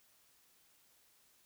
silence, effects white hiss -69 dBFS RMS until 1.45 s

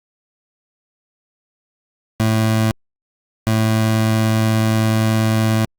25% pulse tone pair in turn, 110.4 / 110.4 Hz, A2 / A2, +6 / +6 cents, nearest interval unison, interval 0 cents, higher neither, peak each -10 dBFS, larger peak neither, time 2.2-2.71 / 3.47-5.65 s, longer second, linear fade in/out 0 ms, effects Opus 48 kbps

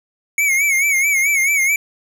square tone with vibrato, 2217 Hz, C#7, in tune, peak -14 dBFS, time 0.38-1.76 s, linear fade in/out 2 ms, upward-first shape sine, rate 4.6 Hz, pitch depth 88 cents each way, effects none

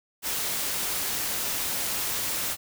white noise, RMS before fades -29 dBFS, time 0.22-2.57 s, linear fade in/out 50 ms, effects none

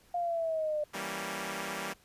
sine exponential sweep, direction down, 707 to 595 Hz, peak -29 dBFS, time 0.14-0.84 s, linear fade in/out 5 ms
5% pulse chord, E diminished seventh, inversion none, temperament equal, 164.81 / 196 / 233.1 / 277.2 Hz, E3 / G3 / Bb3 / Db4, 0 / 0 / 0 / 0 cents, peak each -31 / -27 / -30 / -32 dBFS, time 0.93-1.94 s, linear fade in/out 20 ms
effects pink hiss -63 dBFS RMS until 2.04 s + resampled to 32000 Hz

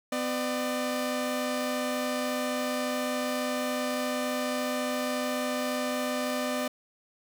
sawtooth tone pair together, 252.3 / 599 Hz, B3 / D5, +37 / +34 cents, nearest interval octave + minor third, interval 1497 cents, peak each -27 dBFS, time 0.12-6.68 s, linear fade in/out 5 ms, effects none

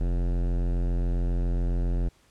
sine tone with hard clipping, 43.65 Hz, F1, in tune, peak -25 dBFS, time 0-2.09 s, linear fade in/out 10 ms, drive 18 dB, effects pink hiss -62 dBFS RMS until 2.3 s + low-pass 10000 Hz 12 dB/octave

